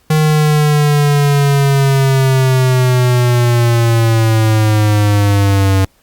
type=linear sweep; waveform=square; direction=down; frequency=155.56 to 95.4 Hz; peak=-9 dBFS; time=0.1-5.85 s; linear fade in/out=5 ms; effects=pink hiss -54 dBFS RMS until 6.02 s + Opus 48 kbps